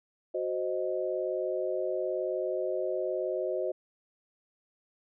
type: chord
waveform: sine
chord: C diminished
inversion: second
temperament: equal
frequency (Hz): 370 / 523.3 / 622.3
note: Gb4 / C5 / Eb5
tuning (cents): 0 / 0 / 0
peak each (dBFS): -33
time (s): 0.34-3.72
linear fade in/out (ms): 10
effects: none